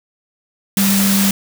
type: tone in noise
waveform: sine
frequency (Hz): 196.9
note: G3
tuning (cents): +8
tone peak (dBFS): -13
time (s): 0.77-1.31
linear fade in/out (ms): 2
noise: white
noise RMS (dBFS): -18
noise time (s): 0.77-1.31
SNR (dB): +2
effects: none